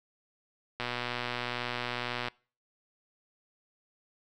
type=click train; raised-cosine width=0.3 ms; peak=-17 dBFS; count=182; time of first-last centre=0.8-2.284 s; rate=122 Hz; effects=noise-tail reverb RT60 0.4 s tail -25 dB re dry